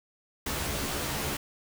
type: noise with comb filter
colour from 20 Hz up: pink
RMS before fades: -32 dBFS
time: 0.46-1.37 s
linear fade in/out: 5 ms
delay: 14 ms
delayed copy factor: +1
effects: none